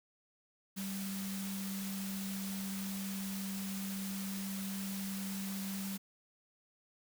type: tone in noise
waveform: sine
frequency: 194.6 Hz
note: G3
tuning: 12 cents flat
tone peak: -38 dBFS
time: 0.76-5.98 s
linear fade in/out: 20 ms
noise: white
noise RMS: -45 dBFS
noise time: 0.76-5.98 s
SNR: +4 dB
effects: none